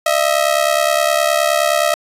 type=ring-modulated tone; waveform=sawtooth; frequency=640 Hz; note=D#5; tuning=49 cents sharp; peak=-6 dBFS; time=0.06-1.94 s; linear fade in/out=0 ms; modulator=34.8 Hz; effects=resampled to 32000 Hz